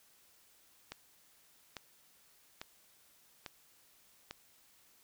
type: click train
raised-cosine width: 0.2 ms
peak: -25 dBFS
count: 5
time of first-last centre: 0.92-4.31 s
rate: 1.18 Hz
effects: white hiss -66 dBFS RMS until 5.03 s